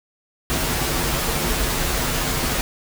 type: noise with comb filter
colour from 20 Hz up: pink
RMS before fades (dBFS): -22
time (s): 0.5-2.61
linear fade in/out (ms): 0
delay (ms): 10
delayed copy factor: -0.65
effects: none